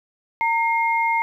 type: tone pair together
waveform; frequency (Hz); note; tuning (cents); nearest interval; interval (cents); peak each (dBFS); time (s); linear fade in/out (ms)
sine; 920 / 2132; A#5 / C7; -23 / +32; octave + minor third; 1455; -19 / -22; 0.41-1.22; 0
effects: 9-bit